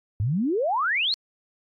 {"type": "exponential sweep", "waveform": "sine", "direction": "up", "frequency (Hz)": [94.5, 4435], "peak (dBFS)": -21, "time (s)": [0.2, 1.14], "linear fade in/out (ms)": 0, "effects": ["AAC 48 kbps"]}